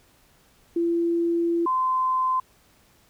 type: tone pair in turn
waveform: sine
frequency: 339.1 / 1031.8 Hz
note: E4 / C6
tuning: +49 / -24 cents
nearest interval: octave + perfect fifth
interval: 1927 cents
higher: second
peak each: -20 dBFS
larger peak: neither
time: 0.76-1.66 / 1.66-2.4 s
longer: first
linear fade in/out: 5 ms
effects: pink hiss -59 dBFS RMS until 3.09 s